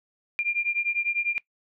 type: beating tone pair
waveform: sine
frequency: 2391 / 2401 Hz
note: D7 / D7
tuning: +30 / +38 cents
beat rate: 10 Hz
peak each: -27 dBFS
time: 0.39-1.38 s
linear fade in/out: 0 ms
effects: noise-tail reverb RT60 0.1 s tail -21 dB re dry